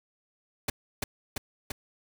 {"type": "noise with echo", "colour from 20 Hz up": "pink", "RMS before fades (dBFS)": -28, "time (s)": [0.68, 0.7], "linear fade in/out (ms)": 5, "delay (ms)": 340, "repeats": 3, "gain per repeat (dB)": -2, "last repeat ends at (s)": 1.72, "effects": []}